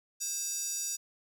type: tone with high-pass filter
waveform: square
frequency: 528 Hz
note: C5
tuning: 16 cents sharp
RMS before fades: -35 dBFS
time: 0.2-0.97 s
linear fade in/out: 20 ms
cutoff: 6400 Hz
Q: 4.9
effects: none